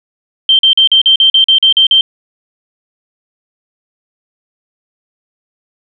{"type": "tone bursts", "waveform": "sine", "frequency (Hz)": 3136, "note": "G7", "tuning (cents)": 0, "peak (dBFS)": -4, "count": 11, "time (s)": [0.49, 2.01], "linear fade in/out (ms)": 2, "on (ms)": 100, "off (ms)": 42, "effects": []}